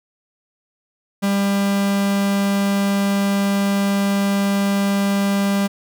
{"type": "tone", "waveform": "45% pulse", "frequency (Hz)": 199, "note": "G3", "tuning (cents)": 26, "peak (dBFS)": -16, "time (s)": [1.22, 5.68], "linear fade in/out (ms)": 20, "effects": []}